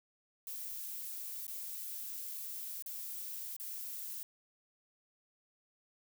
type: noise with dropouts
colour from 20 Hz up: violet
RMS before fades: -43 dBFS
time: 0.47-4.23 s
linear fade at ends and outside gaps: 1 ms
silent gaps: 1.467-1.479 / 2.824-2.861 / 3.565-3.599 s
effects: none